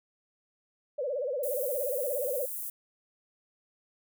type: tone with vibrato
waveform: sine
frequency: 539 Hz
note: C#5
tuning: 49 cents flat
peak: -29 dBFS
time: 0.98-2.46 s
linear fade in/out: 10 ms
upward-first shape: sine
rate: 17 Hz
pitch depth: 180 cents each way
type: high-pass noise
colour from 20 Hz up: white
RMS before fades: -37 dBFS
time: 1.43-2.7 s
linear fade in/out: 5 ms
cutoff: 9800 Hz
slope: 24 dB/octave
effects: none